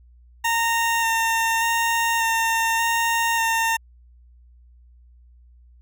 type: tone with vibrato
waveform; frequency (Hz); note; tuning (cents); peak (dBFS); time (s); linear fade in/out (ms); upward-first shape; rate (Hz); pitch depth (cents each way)
20% pulse; 916; A#5; -31; -14; 0.44-3.77; 10; square; 0.85; 12
effects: added 60 Hz sine -48 dBFS peak until 5.81 s